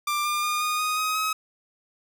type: tone with pitch steps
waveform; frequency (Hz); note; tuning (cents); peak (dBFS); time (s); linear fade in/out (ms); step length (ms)
sawtooth; 1185 / 1199.5 / 1214.1 / 1228.9 / 1243.9 / 1259.1 / 1274.5; D6 / D6 / D#6 / D#6 / D#6 / D#6 / D#6; +15 / +36 / -43 / -22 / -1 / +20 / +41; -20; 0.07-1.33; 5; 180
effects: none